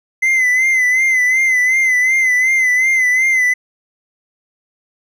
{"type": "tone with vibrato", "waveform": "triangle", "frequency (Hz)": 2045, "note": "C7", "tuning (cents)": -40, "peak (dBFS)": -9, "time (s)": [0.22, 3.54], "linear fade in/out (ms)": 10, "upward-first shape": "sine", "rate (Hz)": 2.7, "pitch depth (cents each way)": 56, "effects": []}